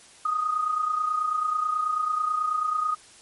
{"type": "tone with amplitude modulation", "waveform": "sine", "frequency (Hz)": 1244.5, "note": "D#6", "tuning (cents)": 0, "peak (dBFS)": -20, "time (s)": [0.25, 2.95], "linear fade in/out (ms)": 5, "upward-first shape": "sine", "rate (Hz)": 29.2, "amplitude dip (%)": 60, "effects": ["white hiss -51 dBFS RMS until 3.21 s", "MP3 48 kbps"]}